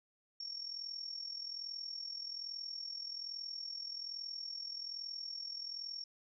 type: tone with amplitude modulation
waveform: sine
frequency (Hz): 5500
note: F8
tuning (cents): -27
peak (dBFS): -38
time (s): 0.4-6.04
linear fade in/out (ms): 5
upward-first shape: sine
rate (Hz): 41.2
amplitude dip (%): 70
effects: none